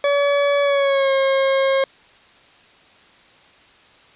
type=tone with pitch glide; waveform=40% pulse; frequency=569 to 539.2 Hz; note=C#5 to C#5; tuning=+45 to -48 cents; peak=-14 dBFS; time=0.04-1.84 s; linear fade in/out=2 ms; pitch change=-93 cents; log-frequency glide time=0.62-1.12 s; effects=white hiss -50 dBFS RMS until 4.15 s + resampled to 8000 Hz